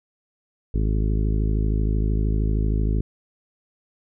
harmonic tone, 53 Hz, G#1, 36 cents sharp, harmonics 1 / 2 / 3 / 4 / 5 / 6 / 7 / 8, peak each -20 / -26 / -30 / -32 / -34 / -36 / -37 / -38 dBFS, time 0.74-3.01 s, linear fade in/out 5 ms, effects none

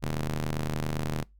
sawtooth ring-modulated tone, 77.5 Hz, D#2, 6 cents flat, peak -21 dBFS, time 0.02-1.24 s, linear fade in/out 20 ms, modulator 62.4 Hz, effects noise-tail reverb RT60 0.2 s tail -24 dB re dry + added 50 Hz sine -54 dBFS peak until 1.39 s

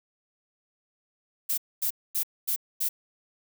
violet noise bursts, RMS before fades -27 dBFS, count 5, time 1.49-2.89 s, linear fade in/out 10 ms, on 88 ms, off 240 ms, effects none

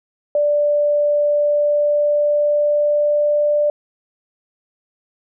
sine tone with pitch glide, 587.3 to 591 Hz, D5 to D5, 0 to +11 cents, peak -13 dBFS, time 0.35-3.7 s, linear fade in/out 2 ms, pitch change +11 cents, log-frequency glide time 1.28-3.55 s, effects none

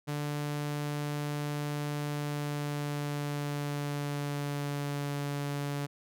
sawtooth tone with pitch glide, 146.83 to 143.23 Hz, D3 to D3, 0 to -43 cents, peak -28 dBFS, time 0.07-5.87 s, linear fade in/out 20 ms, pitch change -43 cents, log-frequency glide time 2.04-5.16 s, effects none

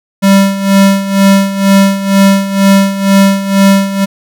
square tone with tremolo, 196 Hz, G3, in tune, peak -3 dBFS, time 0.22-4.06 s, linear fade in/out 20 ms, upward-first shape sine, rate 2.1 Hz, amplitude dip 75%, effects none

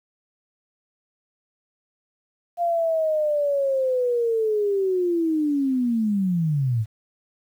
sine linear sweep, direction down, 698.5 to 103.83 Hz, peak -19 dBFS, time 2.57-6.86 s, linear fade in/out 50 ms, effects 9-bit

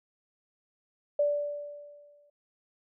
sine tone with exponential decay, 583 Hz, D5, 13 cents flat, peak -21 dBFS, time 1.19-2.3 s, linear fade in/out 5 ms, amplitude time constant 240 ms, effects none

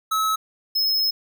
square tone pair in turn, 1293 / 5172 Hz, E6 / E8, -34 / -34 cents, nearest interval 2 octaves, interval 2400 cents, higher second, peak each -20 / -19 dBFS, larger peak second, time 0.11-0.36 / 0.75-1.11 s, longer second, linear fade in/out 10 ms, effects none

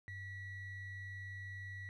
triangle ring-modulated tone, 1018 Hz, C6, 48 cents flat, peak -38 dBFS, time 0.08-1.89 s, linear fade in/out 0 ms, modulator 921 Hz, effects tanh soft clip ceiling -38 dBFS

